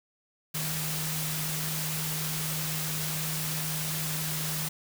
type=tone in noise; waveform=sine; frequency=155.56 Hz; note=D#3; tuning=in tune; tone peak=-34 dBFS; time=0.54-4.69 s; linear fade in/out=10 ms; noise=white; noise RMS=-33 dBFS; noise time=0.54-4.69 s; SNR=-4 dB; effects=none